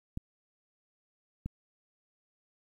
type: clicks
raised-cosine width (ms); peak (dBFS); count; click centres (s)
5; -23; 2; 0.174 / 1.46
effects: 10-bit